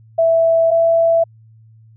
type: tone pair in turn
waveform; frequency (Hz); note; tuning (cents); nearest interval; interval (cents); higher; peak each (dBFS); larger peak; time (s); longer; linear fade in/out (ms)
sine; 659.3 / 664.3; E5 / E5; 0 / +13; unison; 13; second; -10; neither; 0.18-0.71 / 0.71-1.24; neither; 10
effects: added 111 Hz sine -43 dBFS peak until 1.96 s